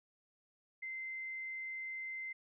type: tone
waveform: sine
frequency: 2075 Hz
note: C7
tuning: 15 cents flat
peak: -40 dBFS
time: 0.82-2.33 s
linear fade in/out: 10 ms
effects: none